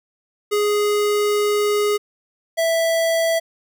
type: tone pair in turn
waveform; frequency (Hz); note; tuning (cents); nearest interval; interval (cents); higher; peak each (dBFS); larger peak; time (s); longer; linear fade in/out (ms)
square; 415.3 / 659.2; G#4 / E5; 0 / 0; minor sixth; 800; second; -17; neither; 0.51-1.98 / 2.57-3.4; first; 20
effects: none